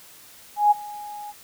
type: tone with ADSR envelope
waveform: sine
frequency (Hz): 830.6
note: G#5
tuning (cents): 0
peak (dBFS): -11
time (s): 0.56-1.33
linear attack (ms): 150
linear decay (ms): 21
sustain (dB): -22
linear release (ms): 33
effects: white hiss -48 dBFS RMS until 1.43 s